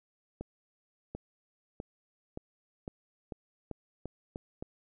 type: accelerating click train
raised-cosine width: 2 ms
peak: -25 dBFS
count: 10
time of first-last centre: 0.41-4.625 s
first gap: 740 ms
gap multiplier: 0.88
effects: none